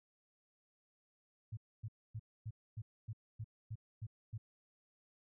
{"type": "tone bursts", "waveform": "sine", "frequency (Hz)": 109.9, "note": "A2", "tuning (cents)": -2, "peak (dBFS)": -40, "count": 10, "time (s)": [1.52, 4.38], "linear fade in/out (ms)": 10, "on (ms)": 52, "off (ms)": 260, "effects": []}